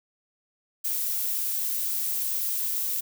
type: noise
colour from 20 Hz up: violet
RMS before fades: -28 dBFS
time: 0.84-3.01 s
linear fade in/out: 10 ms
effects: none